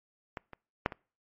clicks, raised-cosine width 0.5 ms, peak -21 / -29 / -11 / -24 dBFS, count 4, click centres 0.372 / 0.533 / 0.861 / 0.922 s, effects noise-tail reverb RT60 0.4 s tail -26 dB re dry + MP3 32 kbps

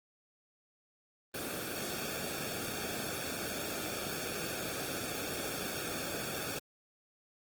pink noise with comb filter, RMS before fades -38 dBFS, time 1.34-6.59 s, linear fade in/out 5 ms, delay 1 ms, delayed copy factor -0.65, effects high-pass 80 Hz 12 dB/octave + Opus 24 kbps

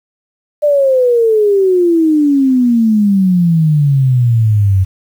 sine exponential sweep, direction down, 600 to 92.5 Hz, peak -7 dBFS, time 0.62-4.85 s, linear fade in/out 20 ms, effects 7-bit

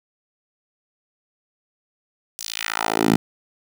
10% pulse tone with high-pass filter sweep, 55 Hz, A1, in tune, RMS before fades -22 dBFS, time 2.39-3.16 s, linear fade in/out 0 ms, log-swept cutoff 6500 to 180 Hz, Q 1.6, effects none

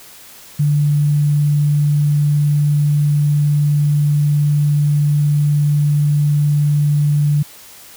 sine tone with sample-and-hold, 146.83 Hz, D3, in tune, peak -11 dBFS, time 0.59-7.43 s, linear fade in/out 10 ms, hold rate 11025 Hz, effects white hiss -40 dBFS RMS until 7.96 s

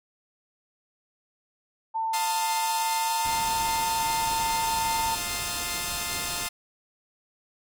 sine tone with pitch glide, 894 to 902.3 Hz, A5 to A5, +27 to +43 cents, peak -25 dBFS, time 1.94-5.16 s, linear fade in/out 20 ms, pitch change +16 cents, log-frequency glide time 2.46-3.15 s
5% pulse chord, F dominant seventh, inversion none, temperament equal, 698.5 / 880 / 1046.5 / 1244.5 Hz, F5 / A5 / C6 / Eb6, 0 / 0 / 0 / 0 cents, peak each -23 dBFS, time 2.13-6.49 s, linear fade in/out 10 ms
pink noise, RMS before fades -39 dBFS, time 3.25-6.47 s, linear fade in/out 2 ms
effects none

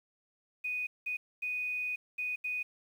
sine tone bursts at uneven times, 2485 Hz, D#7, 3 cents flat, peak -32 dBFS, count 5, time 0.64-0.87 / 1.06-1.17 / 1.42-1.96 / 2.18-2.36 / 2.44-2.63 s, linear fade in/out 10 ms, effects 10-bit

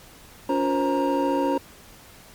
triangle tone cluster, 282.5 / 355.9 / 477.7 / 532 / 936 Hz, C#4 / F4 / A#4 / C5 / A#5, +33 / +33 / +42 / +29 / +7 cents, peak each -22 / -27 / -31 / -24 / -24 dBFS, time 0.49-1.58 s, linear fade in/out 5 ms, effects pink hiss -48 dBFS RMS until 2.34 s + MP3 96 kbps

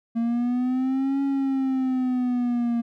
triangle linear two-way sweep, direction up then down, 229 to 277.2 to 233.2 Hz, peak -19 dBFS, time 0.15-2.82 s, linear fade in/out 20 ms, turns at 1.22 s, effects none

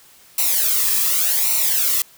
blue noise with flanger, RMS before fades -18 dBFS, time 0.38-2.02 s, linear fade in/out 2 ms, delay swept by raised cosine 0.6 to 1.4 ms, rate 0.87 Hz, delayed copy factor -0.8, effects white hiss -49 dBFS RMS until 2.17 s

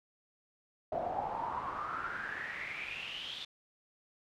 brown noise with band-pass filter sweep, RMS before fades -39 dBFS, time 0.92-3.45 s, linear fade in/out 5 ms, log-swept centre 650 to 3600 Hz, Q 8.3, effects none

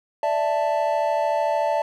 triangle chord, D suspended second, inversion none, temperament just, 587.3 / 660.7 / 881 Hz, D5 / E5 / A5, 0 / +4 / +2 cents, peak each -22 dBFS, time 0.23-1.82 s, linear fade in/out 2 ms, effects none

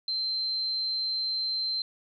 sine tone, 4116 Hz, C8, 29 cents flat, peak -27 dBFS, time 0.08-1.82 s, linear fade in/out 2 ms, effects none

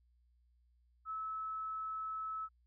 sine tone, 1300 Hz, E6, 24 cents flat, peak -38 dBFS, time 1.05-2.49 s, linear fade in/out 50 ms, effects added 60 Hz sine -68 dBFS peak until 2.66 s

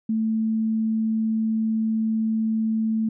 sine tone, 221.1 Hz, A3, 9 cents sharp, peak -20 dBFS, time 0.09-3.09 s, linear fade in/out 5 ms, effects none

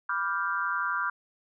sine chord, G dominant seventh, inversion first, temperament equal, 987.8 / 1174.7 / 1396.9 / 1568 Hz, B5 / D6 / F6 / G6, 0 / 0 / 0 / 0 cents, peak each -35 / -32 / -30 / -33 dBFS, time 0.09-1.1 s, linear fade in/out 5 ms, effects none

